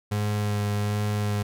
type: tone with vibrato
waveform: 35% pulse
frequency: 103.83 Hz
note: G#2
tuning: in tune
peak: -22 dBFS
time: 0.11-1.43 s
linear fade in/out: 10 ms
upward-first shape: sine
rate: 1.3 Hz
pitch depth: 13 cents each way
effects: none